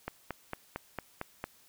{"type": "click train", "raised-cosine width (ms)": 0.5, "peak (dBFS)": -20, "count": 7, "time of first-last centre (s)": [0.08, 1.441], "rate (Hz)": 4.41, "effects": ["white hiss -62 dBFS RMS until 1.68 s"]}